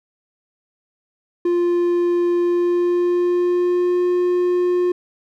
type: tone with pitch glide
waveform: triangle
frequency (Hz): 349.2 to 356.9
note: F4 to F4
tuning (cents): 0 to +38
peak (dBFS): -13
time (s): 1.45-4.92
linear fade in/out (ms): 5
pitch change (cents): +38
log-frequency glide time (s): 2.39-4.05
effects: none